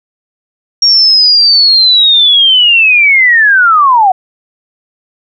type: linear sweep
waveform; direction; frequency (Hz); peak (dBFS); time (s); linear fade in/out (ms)
sine; down; 5600 to 721; -3; 0.82-4.12; 5
effects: none